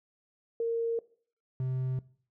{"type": "tone pair in turn", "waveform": ["sine", "triangle"], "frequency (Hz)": [461.2, 129.42], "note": ["A#4", "C3"], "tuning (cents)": [-19, -19], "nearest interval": "octave + minor seventh", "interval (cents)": 2200, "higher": "first", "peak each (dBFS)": -27, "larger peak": "neither", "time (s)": [[0.6, 0.99], [1.6, 1.99]], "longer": "neither", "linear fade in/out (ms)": 2, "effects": ["noise-tail reverb RT60 0.5 s tail -20 dB re dry"]}